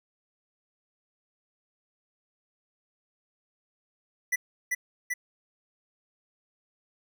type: tone with echo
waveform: square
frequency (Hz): 1975.5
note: B6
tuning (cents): 0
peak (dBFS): -24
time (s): 4.32-4.36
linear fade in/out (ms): 10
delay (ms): 390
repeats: 2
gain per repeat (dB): -2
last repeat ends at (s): 5.14
effects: none